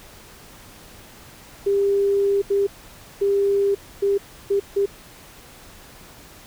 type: tone bursts at uneven times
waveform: sine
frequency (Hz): 398.9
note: G4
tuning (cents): +30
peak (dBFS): -16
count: 6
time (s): 1.66-2.42 / 2.5-2.67 / 3.21-3.75 / 4.02-4.18 / 4.5-4.6 / 4.76-4.86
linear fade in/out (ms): 10
effects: pink hiss -45 dBFS RMS until 6.46 s